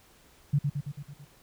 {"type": "tone with echo", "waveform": "sine", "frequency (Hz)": 143.2, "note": "D3", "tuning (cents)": -43, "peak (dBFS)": -20, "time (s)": [0.53, 0.59], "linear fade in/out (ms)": 10, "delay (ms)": 110, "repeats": 6, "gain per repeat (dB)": -4, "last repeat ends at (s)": 1.25, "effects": ["pink hiss -59 dBFS RMS until 1.42 s"]}